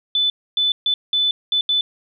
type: tone bursts at uneven times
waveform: sine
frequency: 3500 Hz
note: A7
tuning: 10 cents flat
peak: -15 dBFS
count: 6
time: 0.15-0.3 / 0.57-0.72 / 0.86-0.94 / 1.13-1.31 / 1.52-1.61 / 1.69-1.81 s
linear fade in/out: 2 ms
effects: none